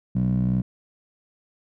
15% pulse tone with band-pass filter, 62.5 Hz, B1, 21 cents sharp, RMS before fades -22 dBFS, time 0.15-0.62 s, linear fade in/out 10 ms, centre 160 Hz, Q 3.7, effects none

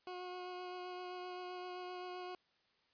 20% pulse tone with vibrato, 362.2 Hz, F#4, 37 cents flat, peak -39 dBFS, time 0.07-2.35 s, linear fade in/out 2 ms, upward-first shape sine, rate 7.7 Hz, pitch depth 12 cents each way, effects white hiss -75 dBFS RMS until 2.93 s + resampled to 11025 Hz

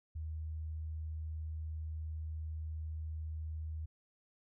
sine tone, 78.6 Hz, D#2, 18 cents sharp, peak -38 dBFS, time 0.15-3.86 s, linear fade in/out 10 ms, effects none

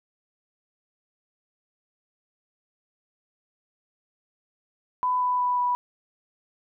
sine tone with pitch steps, 1000 / 994.2 / 988.5 / 982.8 Hz, B5 / B5 / B5 / B5, +21 / +11 / +1 / -9 cents, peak -21 dBFS, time 5.03-5.75 s, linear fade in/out 0 ms, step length 180 ms, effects none

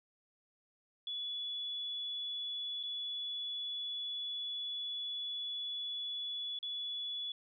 sine tone with dropouts, 3418 Hz, G#7, 49 cents sharp, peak -37 dBFS, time 1.07-7.32 s, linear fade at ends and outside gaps 2 ms, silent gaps 2.83-2.835 / 6.589-6.628 s, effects none

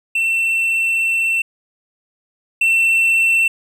triangle tone pair in turn, 2692 / 2692 Hz, E7 / E7, +36 / +36 cents, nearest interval unison, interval 0 cents, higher neither, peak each -13 / -10 dBFS, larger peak second, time 0.15-1.42 / 2.61-3.48 s, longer first, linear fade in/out 5 ms, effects none

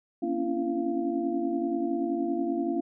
sine tone cluster, 235.8 / 273.1 / 283.6 / 337.9 / 691 Hz, A#3 / C#4 / C#4 / E4 / F5, +20 / -26 / +40 / +43 / -19 cents, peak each -34 / -34 / -32 / -29 / -36 dBFS, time 0.22-2.81 s, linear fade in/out 10 ms, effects none

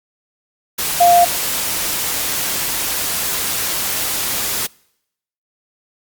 sine tone in noise, 698.5 Hz, F5, in tune, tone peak -7 dBFS, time 1-1.25 s, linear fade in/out 10 ms, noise white, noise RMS -20 dBFS, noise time 0.78-4.67 s, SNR +10 dB, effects noise-tail reverb RT60 0.8 s tail -26 dB re dry + Opus 48 kbps

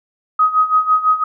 sine tone with tremolo, 1259 Hz, D#6, 20 cents sharp, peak -8 dBFS, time 0.39-1.24 s, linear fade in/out 5 ms, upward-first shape sine, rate 6 Hz, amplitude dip 80%, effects none

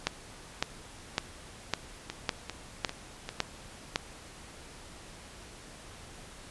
two click trains, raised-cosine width 0.2 ms, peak -18 / -9 dBFS, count 4 / 8, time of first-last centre 2.1-3.29 / 0.07-3.959 s, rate 2.52 / 1.8 Hz, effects pink hiss -49 dBFS RMS until 6.5 s + resampled to 24000 Hz

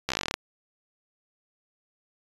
slowing click train, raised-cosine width 0.2 ms, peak -9 dBFS, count 13, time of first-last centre 0.09-0.34 s, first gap 14 ms, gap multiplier 1.07, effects resampled to 24000 Hz

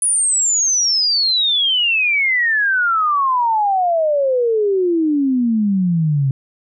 sine exponential sweep, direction down, 9956 to 131.7 Hz, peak -13 dBFS, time 0.02-6.31 s, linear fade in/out 2 ms, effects none

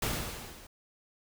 pink noise with level ramp, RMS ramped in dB -30 to -52 dBFS, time 0.02-0.67 s, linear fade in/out 5 ms, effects none

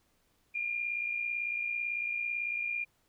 sine tone pair together, 2400 / 2458 Hz, D7 / D#7, +37 / -22 cents, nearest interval unison, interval 41 cents, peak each -32 / -39 dBFS, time 0.54-2.85 s, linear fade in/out 20 ms, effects pink hiss -72 dBFS RMS until 3.08 s

